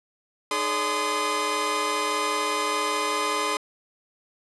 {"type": "tone cluster", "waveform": "sawtooth", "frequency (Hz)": [306.5, 423.2, 568, 1029, 1228], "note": ["D#4", "G#4", "C#5", "C6", "D#6"], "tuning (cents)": [-26, 33, 42, -29, -23], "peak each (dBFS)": [-32, -27, -30, -23, -26], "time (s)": [0.51, 3.57], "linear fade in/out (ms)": 2, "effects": ["resampled to 24000 Hz", "8-bit"]}